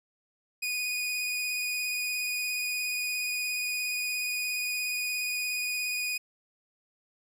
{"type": "tone with vibrato", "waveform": "sawtooth", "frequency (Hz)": 2473, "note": "D#7", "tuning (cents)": -11, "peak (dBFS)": -26, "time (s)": [0.62, 6.18], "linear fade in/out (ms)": 10, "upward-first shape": "sine", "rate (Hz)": 17, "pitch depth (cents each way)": 16, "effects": []}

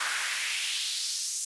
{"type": "noise with high-pass filter sweep", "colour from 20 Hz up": "pink", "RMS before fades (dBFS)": -31, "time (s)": [0, 1.45], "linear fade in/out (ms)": 5, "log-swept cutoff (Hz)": [1300, 6900], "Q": 2.2, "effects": ["resampled to 24000 Hz"]}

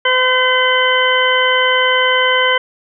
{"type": "harmonic tone", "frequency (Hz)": 510, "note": "C5", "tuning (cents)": -44, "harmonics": [1, 2, 3, 4, 6], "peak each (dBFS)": [-17, -17, -17, -17, -17], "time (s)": [0.05, 2.58], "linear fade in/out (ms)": 5, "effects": []}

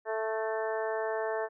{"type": "harmonic tone with a mistuned harmonic", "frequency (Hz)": 220, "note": "A3", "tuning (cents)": 0, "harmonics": [2, 3, 4, 5, 6, 7, 8], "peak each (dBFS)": [-33, -34, -38, -42, -48, -44, -41], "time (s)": [0.05, 1.49], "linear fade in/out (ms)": 50, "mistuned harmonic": 8, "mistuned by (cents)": 17, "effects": []}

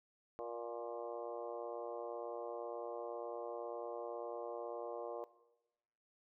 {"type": "harmonic tone with a mistuned harmonic", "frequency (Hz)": 118, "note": "A#2", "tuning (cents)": 22, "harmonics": [3, 4, 5, 6, 7, 8, 9, 10], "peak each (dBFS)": [-50, -45, -47, -50, -53, -60, -52, -63], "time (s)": [0.39, 5.24], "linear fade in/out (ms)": 0, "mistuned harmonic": 6, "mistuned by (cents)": -20, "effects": ["noise-tail reverb RT60 1.0 s tail -18 dB re dry"]}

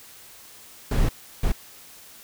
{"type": "noise bursts at uneven times", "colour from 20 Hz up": "brown", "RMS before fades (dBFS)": -20, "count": 2, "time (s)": [[0.91, 1.09], [1.43, 1.52]], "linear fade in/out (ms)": 5, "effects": ["white hiss -47 dBFS RMS until 2.23 s"]}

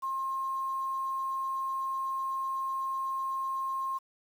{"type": "tone with quantisation", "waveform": "sine", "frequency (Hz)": 1067, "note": "C6", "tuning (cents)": 34, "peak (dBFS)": -30, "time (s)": [0.02, 3.99], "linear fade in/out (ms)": 20, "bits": 9, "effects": []}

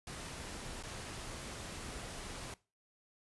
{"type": "noise with dropouts", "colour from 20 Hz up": "pink", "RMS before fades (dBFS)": -45, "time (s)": [0.07, 2.54], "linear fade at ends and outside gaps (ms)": 2, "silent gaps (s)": [0.827, 0.835], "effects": ["noise-tail reverb RT60 0.3 s tail -20 dB re dry", "resampled to 24000 Hz"]}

